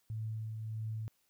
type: tone with tremolo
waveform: sine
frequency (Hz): 110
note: A2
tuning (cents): 0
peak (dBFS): -35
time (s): 0.1-1.08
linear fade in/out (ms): 0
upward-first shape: triangle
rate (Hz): 1.6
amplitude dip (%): 35
effects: white hiss -75 dBFS RMS until 1.29 s